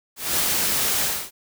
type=noise with ADSR envelope; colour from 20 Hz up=white; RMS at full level=-20 dBFS; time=0.16-1.31 s; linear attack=240 ms; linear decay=5 ms; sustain=-2 dB; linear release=270 ms; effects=none